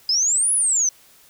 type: exponential two-way sweep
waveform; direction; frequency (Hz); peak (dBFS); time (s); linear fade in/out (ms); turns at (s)
sine; up then down; 4959 to 10548 to 5930; -16; 0.09-0.89; 2; 0.53
effects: white hiss -52 dBFS RMS until 1.29 s